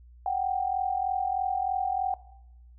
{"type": "tone pair together", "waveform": "sine", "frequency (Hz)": [740, 783.2], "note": ["F#5", "G5"], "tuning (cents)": [0, -2], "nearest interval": "minor second", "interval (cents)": 98, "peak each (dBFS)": -28, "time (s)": [0.26, 2.14], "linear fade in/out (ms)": 2, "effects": ["noise-tail reverb RT60 0.8 s tail -17 dB re dry", "added 60 Hz sine -49 dBFS peak until 2.78 s"]}